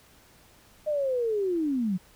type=linear sweep; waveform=sine; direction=down; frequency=618 to 172.7 Hz; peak=-24 dBFS; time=0.86-1.98 s; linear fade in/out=20 ms; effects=pink hiss -57 dBFS RMS until 2.15 s